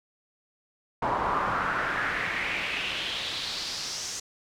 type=noise with band-pass filter sweep; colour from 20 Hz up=brown; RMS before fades=-30 dBFS; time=1.02-4.2 s; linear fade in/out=5 ms; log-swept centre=910 to 6400 Hz; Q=3.4; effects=none